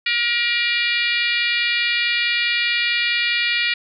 harmonic tone with a mistuned harmonic, 475.3 Hz, A#4, 34 cents sharp, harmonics 3 / 4 / 5 / 6 / 7 / 8 / 9 / 10, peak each -30 / -23 / -21 / -25 / -29 / -30 / -29 / -33 dBFS, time 0.06-3.74 s, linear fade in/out 5 ms, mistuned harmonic 7, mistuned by +50 cents, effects none

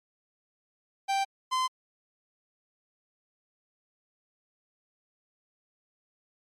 45% pulse tone pair in turn, 784 / 1031.2 Hz, G5 / C6, 0 / -26 cents, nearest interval perfect fourth, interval 474 cents, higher second, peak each -25 dBFS, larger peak neither, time 1.08-1.25 / 1.51-1.68 s, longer neither, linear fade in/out 20 ms, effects low-pass 8000 Hz 12 dB/octave + MP3 96 kbps

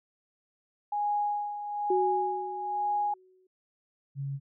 sine tone with tremolo, 827 Hz, G#5, 8 cents flat, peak -25 dBFS, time 0.92-3.14 s, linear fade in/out 5 ms, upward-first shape sine, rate 1.1 Hz, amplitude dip 65%
sine tone with exponential decay, 371.6 Hz, F#4, 7 cents sharp, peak -23 dBFS, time 1.9-3.47 s, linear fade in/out 5 ms, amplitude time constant 340 ms
sine tone, 138.59 Hz, C#3, in tune, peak -31 dBFS, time 4.15-4.4 s, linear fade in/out 50 ms
effects none

